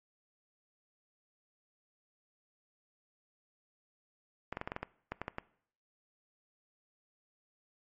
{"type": "clicks", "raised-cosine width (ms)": 0.5, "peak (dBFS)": -21, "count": 11, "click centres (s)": [4.526, 4.571, 4.614, 4.675, 4.719, 4.764, 4.83, 5.12, 5.216, 5.281, 5.384], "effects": ["noise-tail reverb RT60 0.6 s tail -20 dB re dry", "MP3 32 kbps"]}